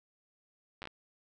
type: slowing click train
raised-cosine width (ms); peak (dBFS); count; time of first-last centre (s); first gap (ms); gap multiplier
0.3; -27; 5; 0.82-0.873; 9; 1.27
effects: none